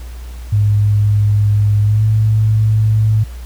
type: tone with pitch glide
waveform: sine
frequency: 103.83 to 108.55 Hz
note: G#2 to A2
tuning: 0 to -23 cents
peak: -9 dBFS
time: 0.52-3.24 s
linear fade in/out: 10 ms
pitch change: +77 cents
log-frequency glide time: 1.83-2.04 s
effects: added 60 Hz sine -26 dBFS peak until 3.45 s + pink hiss -42 dBFS RMS until 3.45 s